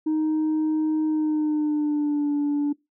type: tone with pitch glide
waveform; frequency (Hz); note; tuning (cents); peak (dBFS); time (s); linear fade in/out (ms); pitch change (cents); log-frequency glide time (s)
sine; 311.1 to 290.3; D#4 to D4; 0 to -20; -18; 0.06-2.73; 10; -120; 1.06-2.33
effects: noise-tail reverb RT60 0.2 s tail -23 dB re dry + tanh soft clip ceiling -19 dBFS